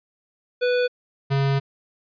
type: tone pair in turn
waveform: square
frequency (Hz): 493.9 / 137.72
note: B4 / C#3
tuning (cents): 0 / -11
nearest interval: octave + minor seventh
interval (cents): 2211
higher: first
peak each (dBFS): -19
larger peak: neither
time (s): 0.61-0.88 / 1.3-1.6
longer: second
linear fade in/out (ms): 20
effects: resampled to 11025 Hz